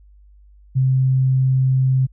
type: tone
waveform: sine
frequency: 131.1 Hz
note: C3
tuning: 4 cents sharp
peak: -13 dBFS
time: 0.75-2.07 s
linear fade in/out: 20 ms
effects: added 50 Hz sine -45 dBFS peak until 2.12 s